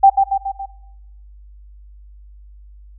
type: tone with echo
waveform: sine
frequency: 784 Hz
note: G5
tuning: in tune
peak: -4 dBFS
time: 0.03-0.1 s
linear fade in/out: 10 ms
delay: 140 ms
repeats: 4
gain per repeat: -5 dB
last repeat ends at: 0.66 s
effects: noise-tail reverb RT60 0.9 s tail -18 dB re dry + added 50 Hz sine -39 dBFS peak until 2.98 s